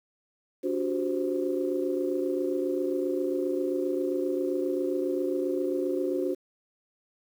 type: tone cluster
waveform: sine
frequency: 287.9 / 363.3 / 390.8 / 522 Hz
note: D4 / F#4 / G4 / C5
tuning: -34 / -32 / -5 / -4 cents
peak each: -31 / -28 / -36 / -32 dBFS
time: 0.63-6.35 s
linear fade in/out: 20 ms
effects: tanh soft clip ceiling -15 dBFS + 9-bit